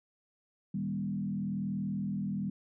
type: tone with frequency modulation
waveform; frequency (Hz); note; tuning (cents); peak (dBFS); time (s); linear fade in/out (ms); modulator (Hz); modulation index
sine; 196; G3; 0; -31; 0.74-2.5; 5; 41; 1
effects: none